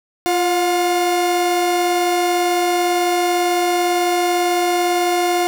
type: tone pair together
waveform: 45% pulse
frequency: 349 / 716 Hz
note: F4 / F5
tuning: -1 / +43 cents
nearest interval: octave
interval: 1244 cents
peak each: -18 / -18 dBFS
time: 0.26-5.47 s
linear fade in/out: 0 ms
effects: none

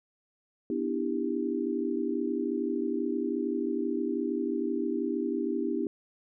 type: chord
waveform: sine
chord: E minor seventh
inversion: second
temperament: just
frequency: 247.2 / 296.7 / 329.6 / 395.6 Hz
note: B3 / D4 / E4 / G4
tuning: +2 / +18 / 0 / +16 cents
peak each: -33 dBFS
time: 0.7-5.87 s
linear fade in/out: 2 ms
effects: none

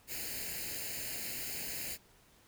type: noise with comb filter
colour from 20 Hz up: white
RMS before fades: -40 dBFS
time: 0.07-1.98 s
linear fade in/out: 50 ms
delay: 0.43 ms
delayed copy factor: +0.8
effects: pink hiss -64 dBFS RMS until 2.47 s

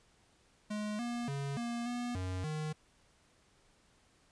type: tone with pitch steps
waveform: square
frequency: 210.5 / 238.8 / 139.6 / 236.4 / 242.5 / 92.4 / 154.2 Hz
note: G#3 / A#3 / C#3 / A#3 / B3 / F#2 / D#3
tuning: +24 / +42 / +13 / +24 / -31 / -2 / -15 cents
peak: -36 dBFS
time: 0.7-2.73 s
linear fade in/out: 10 ms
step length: 290 ms
effects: pink hiss -68 dBFS RMS until 4.31 s + resampled to 22050 Hz

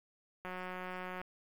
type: click train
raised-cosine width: 0.5 ms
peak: -28 dBFS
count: 141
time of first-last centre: 0.45-1.215 s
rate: 183 Hz
effects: 9-bit

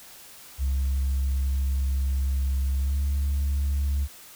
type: tone with pitch glide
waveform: sine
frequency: 67.3 to 70.16 Hz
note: C2 to C#2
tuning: +49 to +21 cents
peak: -20 dBFS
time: 0.58-4.08 s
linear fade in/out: 50 ms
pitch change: +72 cents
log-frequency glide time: 2.78-2.96 s
effects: tanh soft clip ceiling -20 dBFS + white hiss -47 dBFS RMS until 4.35 s

